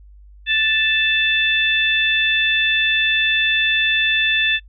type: harmonic tone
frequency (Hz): 880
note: A5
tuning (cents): 0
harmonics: 2 / 3 / 4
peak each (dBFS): -19 / -19 / -19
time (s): 0.46-4.6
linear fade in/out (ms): 50
effects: noise-tail reverb RT60 0.1 s tail -25 dB re dry + added 50 Hz sine -41 dBFS peak until 4.68 s